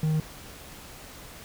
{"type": "tone", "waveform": "triangle", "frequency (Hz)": 156.1, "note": "D#3", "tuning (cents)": 6, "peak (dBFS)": -20, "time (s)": [0.03, 0.2], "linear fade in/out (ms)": 2, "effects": ["pink hiss -45 dBFS RMS until 1.44 s"]}